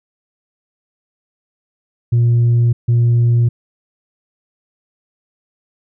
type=tone pair in turn; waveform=sine; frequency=118.6 / 118.6 Hz; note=A#2 / A#2; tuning=+30 / +30 cents; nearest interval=unison; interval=0 cents; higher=neither; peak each=-7 dBFS; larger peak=neither; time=2.12-2.73 / 2.88-3.49 s; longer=neither; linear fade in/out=10 ms; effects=tanh soft clip ceiling -8 dBFS